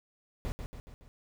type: noise with echo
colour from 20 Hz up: brown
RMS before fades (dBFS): -34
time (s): 0.45-0.52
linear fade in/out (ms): 0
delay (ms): 140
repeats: 4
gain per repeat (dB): -5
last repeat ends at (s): 1.08
effects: none